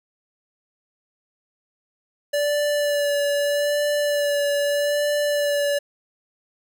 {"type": "tone with vibrato", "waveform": "square", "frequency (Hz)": 580, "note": "D5", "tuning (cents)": -22, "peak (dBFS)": -20, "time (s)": [2.33, 5.79], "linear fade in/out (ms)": 10, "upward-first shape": "sine", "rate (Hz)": 0.8, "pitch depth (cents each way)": 19, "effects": []}